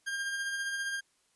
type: tone with tremolo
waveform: 40% pulse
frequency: 1604 Hz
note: G6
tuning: 39 cents sharp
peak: -30 dBFS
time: 0.06-1.01 s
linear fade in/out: 20 ms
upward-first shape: sine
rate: 15 Hz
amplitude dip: 35%
effects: white hiss -71 dBFS RMS until 1.35 s + resampled to 24000 Hz